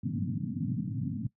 pink band-pass noise, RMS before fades -33 dBFS, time 0.03-1.27 s, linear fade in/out 5 ms, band 100 to 280 Hz, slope 96 dB/octave, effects noise-tail reverb RT60 0.1 s tail -18 dB re dry

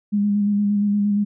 sine tone with vibrato, 204.7 Hz, G#3, 25 cents flat, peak -16 dBFS, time 0.12-1.25 s, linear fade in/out 20 ms, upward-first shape square, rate 8.6 Hz, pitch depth 19 cents each way, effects none

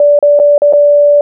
sine tone with dropouts, 582 Hz, D5, 16 cents flat, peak -3 dBFS, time 0-1.21 s, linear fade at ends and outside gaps 2 ms, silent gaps 0.19-0.226 / 0.391-0.398 / 0.58-0.619 / 0.726-0.734 s, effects none

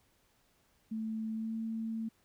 sine tone with pitch glide, 220.5 to 224 Hz, A3 to A3, +4 to +31 cents, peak -34 dBFS, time 0.91-2.09 s, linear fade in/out 10 ms, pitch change +27 cents, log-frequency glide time 1.33-1.54 s, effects pink hiss -71 dBFS RMS until 2.24 s

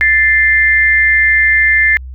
sine tone pair together, 1760 / 2093 Hz, A6 / C7, 0 / 0 cents, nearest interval minor third, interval 300 cents, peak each -10 dBFS, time 0.01-1.97 s, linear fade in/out 0 ms, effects added 64 Hz sine -25 dBFS peak until 2.14 s

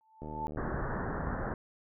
sine tone with exponential growth, 880 Hz, A5, in tune, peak -30 dBFS, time 0.01-0.47 s, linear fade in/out 0 ms, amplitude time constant 100 ms
click train, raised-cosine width 2 ms, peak -29 dBFS, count 41, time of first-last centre 0.22-0.744 s, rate 76.3 Hz
pink low-pass noise, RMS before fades -35 dBFS, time 0.57-1.54 s, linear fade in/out 2 ms, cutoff 1800 Hz, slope 96 dB/octave
effects none

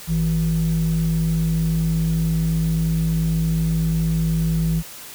sine tone pair together, 54.36 / 162.9 Hz, A1 / E3, -20 / -20 cents, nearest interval octave + perfect fifth, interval 1900 cents, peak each -22 / -16 dBFS, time 0.07-4.83 s, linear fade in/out 50 ms, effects tanh soft clip ceiling -14 dBFS + white hiss -38 dBFS RMS until 5.14 s

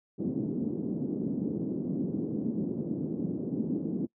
pink band-pass noise, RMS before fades -32 dBFS, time 0.18-4.07 s, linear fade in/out 20 ms, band 180 to 330 Hz, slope 24 dB/octave, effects noise-tail reverb RT60 0.1 s tail -24 dB re dry

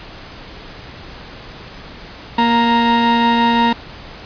40% pulse tone pair together, 234.5 / 932.3 Hz, A#3 / A#5, +11 / 0 cents, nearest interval 2 octaves, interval 2389 cents, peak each -14 / -13 dBFS, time 2.38-3.73 s, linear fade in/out 5 ms, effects pink hiss -35 dBFS RMS until 4.25 s + resampled to 11025 Hz

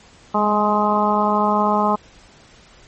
harmonic tone with a mistuned harmonic, 209.6 Hz, G#3, 16 cents sharp, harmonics 1 / 2 / 3 / 4 / 5 / 6, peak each -21 / -25 / -23 / -20 / -20 / -24 dBFS, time 0.34-1.96 s, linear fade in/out 10 ms, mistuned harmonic 1, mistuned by -18 cents, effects pink hiss -48 dBFS RMS until 2.87 s + MP3 32 kbps

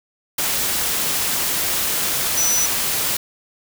sine tone in noise, 5940 Hz, F#8, 6 cents sharp, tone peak -17 dBFS, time 2.37-2.66 s, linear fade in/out 5 ms, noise white, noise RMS -21 dBFS, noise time 0.38-3.17 s, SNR +1 dB, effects none

